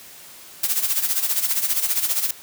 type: noise with tremolo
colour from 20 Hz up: blue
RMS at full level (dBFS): -19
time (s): 0.63-2.31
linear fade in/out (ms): 5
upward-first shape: sine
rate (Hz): 15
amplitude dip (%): 70
effects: white hiss -43 dBFS RMS until 2.42 s + high-pass 80 Hz 12 dB/octave